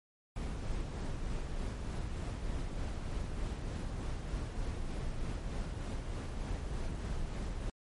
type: noise with tremolo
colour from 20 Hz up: brown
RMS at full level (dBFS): -36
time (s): 0.36-7.7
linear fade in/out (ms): 2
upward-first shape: sine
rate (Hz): 3.3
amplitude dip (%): 30
effects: MP3 48 kbps